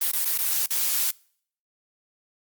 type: noise with dropouts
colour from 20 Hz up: blue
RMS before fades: -24 dBFS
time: 0.01-1.11 s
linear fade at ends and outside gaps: 5 ms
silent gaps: 0.115-0.132 / 0.249-0.254 / 0.378-0.386 / 0.662-0.705 s
effects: noise-tail reverb RT60 0.6 s tail -26 dB re dry + Opus 32 kbps